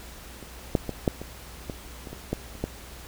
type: clicks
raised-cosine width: 2 ms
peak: -27 / -7 / -16 / -7 / -22 / -18 / -26 / -24 / -12 / -30 / -13 dBFS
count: 11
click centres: 0.427 / 0.752 / 0.893 / 1.078 / 1.216 / 1.698 / 2.072 / 2.13 / 2.33 / 2.553 / 2.64 s
effects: added 60 Hz sine -45 dBFS peak until 3.07 s + pink hiss -45 dBFS RMS until 3.07 s